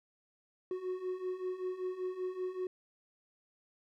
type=beating tone pair; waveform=triangle; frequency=365 / 370.2 Hz; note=F#4 / F#4; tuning=-24 / +1 cents; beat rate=5.2 Hz; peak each=-39 / -35 dBFS; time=0.71-2.67 s; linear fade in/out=2 ms; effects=none